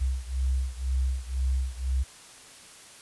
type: beating tone pair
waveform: sine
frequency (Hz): 64.4 / 66.4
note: C2 / C2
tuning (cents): -27 / +26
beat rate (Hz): 2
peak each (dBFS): -27 / -29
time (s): 0-2.04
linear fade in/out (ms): 20
effects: white hiss -49 dBFS RMS until 3.01 s + resampled to 24000 Hz